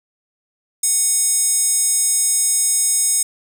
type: tone with high-pass filter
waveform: square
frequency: 740 Hz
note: F#5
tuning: in tune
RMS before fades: -17 dBFS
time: 0.83-3.23 s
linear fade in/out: 5 ms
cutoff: 7800 Hz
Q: 5.4
effects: none